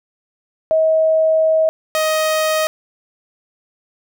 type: tone pair in turn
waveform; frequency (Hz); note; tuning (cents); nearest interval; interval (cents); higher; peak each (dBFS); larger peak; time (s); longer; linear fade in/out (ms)
sine / sawtooth; 637 / 626.8; D#5 / D#5; +41 / +13; unison; 28; first; -11; neither; 0.71-1.69 / 1.95-2.67; first; 0
effects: none